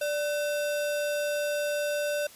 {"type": "tone with sample-and-hold", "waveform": "sine", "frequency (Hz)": 587.3, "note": "D5", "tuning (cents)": 0, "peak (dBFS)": -26, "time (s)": [0.01, 2.27], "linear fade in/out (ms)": 5, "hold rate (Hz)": 2100, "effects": ["white hiss -51 dBFS RMS until 2.35 s", "resampled to 32000 Hz"]}